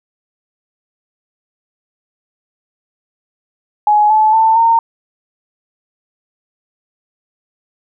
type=tone with pitch steps; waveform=sine; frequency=840 / 864.6 / 889.9 / 916 Hz; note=G#5 / A5 / A5 / A#5; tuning=+19 / -31 / +19 / -31 cents; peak=-7 dBFS; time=3.87-4.79 s; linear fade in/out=2 ms; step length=230 ms; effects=none

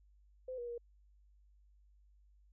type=tone with pitch steps; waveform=sine; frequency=513 / 480 / 474.1 Hz; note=C5 / B4 / A#4; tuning=-34 / -49 / +29 cents; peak=-40 dBFS; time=0.48-0.78 s; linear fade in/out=5 ms; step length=100 ms; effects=added 50 Hz sine -63 dBFS peak until 2.52 s

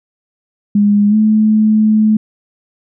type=tone with pitch glide; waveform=sine; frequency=205.2 to 215.7 Hz; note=G#3 to A3; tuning=-21 to -34 cents; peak=-7 dBFS; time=0.75-2.17 s; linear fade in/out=5 ms; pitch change=+87 cents; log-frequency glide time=1.09-1.15 s; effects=none

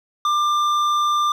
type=tone with hard clipping; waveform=triangle; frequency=1191 Hz; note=D6; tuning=24 cents sharp; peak=-18 dBFS; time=0.25-1.32 s; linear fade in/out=2 ms; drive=12 dB; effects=none

